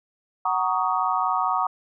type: chord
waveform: sine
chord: D# minor seventh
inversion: first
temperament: just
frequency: 746.7 / 933.4 / 1120.1 / 1244.5 Hz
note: F#5 / A#5 / C#6 / D#6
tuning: +16 / +2 / +18 / 0 cents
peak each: -26 dBFS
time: 0.45-1.67 s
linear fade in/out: 5 ms
effects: none